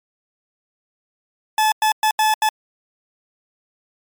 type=tone bursts at uneven times; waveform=40% pulse; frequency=864 Hz; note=A5; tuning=32 cents flat; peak=-13 dBFS; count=5; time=1.58-1.72 / 1.82-1.92 / 2.03-2.11 / 2.19-2.34 / 2.42-2.49 s; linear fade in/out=2 ms; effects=MP3 96 kbps